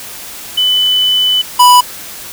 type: tone pair in turn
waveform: sine / square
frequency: 3000 / 987.9 Hz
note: F#7 / B5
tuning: +23 / 0 cents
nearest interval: octave + perfect fifth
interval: 1923 cents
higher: first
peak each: -8 / -3 dBFS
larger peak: second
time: 0.57-1.42 / 1.59-1.81 s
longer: first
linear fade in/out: 10 ms
effects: white hiss -28 dBFS RMS until 2.32 s